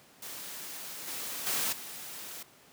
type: noise with level steps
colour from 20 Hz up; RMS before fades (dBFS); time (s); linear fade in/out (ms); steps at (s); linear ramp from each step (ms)
white; -42 / -38 / -31 / -43; 0.22-2.43; 5; 1.07 / 1.46 / 1.72; 10
effects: pink hiss -58 dBFS RMS until 2.72 s + high-pass 150 Hz 12 dB/octave